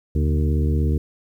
harmonic tone with a mistuned harmonic, 76.5 Hz, D#2, 29 cents flat, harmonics 1 / 2 / 3 / 4 / 5 / 6, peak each -18 / -24 / -28 / -30 / -32 / -34 dBFS, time 0.15-0.98 s, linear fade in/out 5 ms, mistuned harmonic 2, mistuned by -90 cents, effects 9-bit

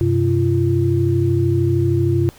sine tone cluster, 96.1 / 129.1 / 342.3 Hz, G2 / C3 / F4, -34 / -23 / -35 cents, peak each -18 dBFS, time 0.01-2.29 s, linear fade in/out 0 ms, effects pink hiss -46 dBFS RMS until 2.38 s

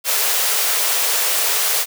white high-pass noise, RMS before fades -18 dBFS, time 0.04-1.86 s, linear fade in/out 50 ms, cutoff 400 Hz, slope 96 dB/octave, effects none

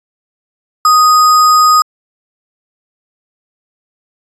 sine tone with sample-and-hold, 1244.5 Hz, D#6, in tune, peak -4 dBFS, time 0.85-1.82 s, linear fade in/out 2 ms, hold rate 6300 Hz, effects resampled to 24000 Hz

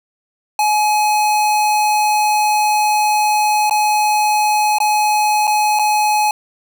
square tone with dropouts, 845 Hz, G#5, 30 cents sharp, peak -13 dBFS, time 0.59-6.31 s, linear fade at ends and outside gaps 2 ms, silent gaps 3.697-3.709 / 4.785-4.802 / 5.471-5.476 / 5.79-5.794 s, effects none

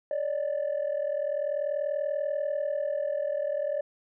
sine tone pair together, 563.6 / 604 Hz, C#5 / D5, +29 / +48 cents, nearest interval minor second, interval 119 cents, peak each -28 dBFS, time 0.11-3.81 s, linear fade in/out 2 ms, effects tanh soft clip ceiling -23 dBFS

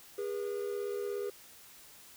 triangle tone pair together, 406.5 / 483.4 Hz, G#4 / B4, -37 / -37 cents, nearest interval minor third, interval 300 cents, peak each -33 / -37 dBFS, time 0.18-1.3 s, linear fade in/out 5 ms, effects white hiss -55 dBFS RMS until 2.16 s

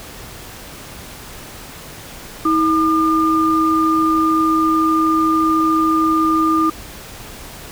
sine tone pair together, 320 / 1206.5 Hz, D#4 / D6, +49 / +46 cents, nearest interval octave + major seventh, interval 2297 cents, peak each -15 dBFS, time 2.45-6.7 s, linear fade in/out 5 ms, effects pink hiss -35 dBFS RMS until 7.71 s

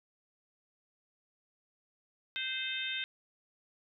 harmonic tone, 520 Hz, C5, 11 cents flat, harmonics 3 / 4 / 5 / 6 / 7, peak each -41 / -42 / -40 / -41 / -38 dBFS, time 2.36-3.04 s, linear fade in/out 0 ms, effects none

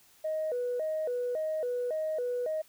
sine tone with vibrato, 554.4 Hz, C#5, in tune, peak -28 dBFS, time 0.24-2.62 s, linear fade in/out 10 ms, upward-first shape square, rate 1.8 Hz, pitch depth 210 cents each way, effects tanh soft clip ceiling -25 dBFS + white hiss -61 dBFS RMS until 2.68 s

